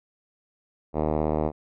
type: tone with low-pass filter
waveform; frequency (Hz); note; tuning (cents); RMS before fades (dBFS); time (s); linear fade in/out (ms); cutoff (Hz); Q
5% pulse; 77; D#2; -17; -25; 0.93-1.52; 50; 700; 0.95
effects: none